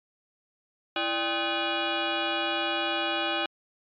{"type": "tone with frequency modulation", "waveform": "sine", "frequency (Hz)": 1055, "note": "C6", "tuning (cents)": 14, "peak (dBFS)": -25, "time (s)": [0.96, 3.46], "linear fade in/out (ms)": 2, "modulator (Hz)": 463, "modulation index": 5.1, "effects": ["MP3 64 kbps"]}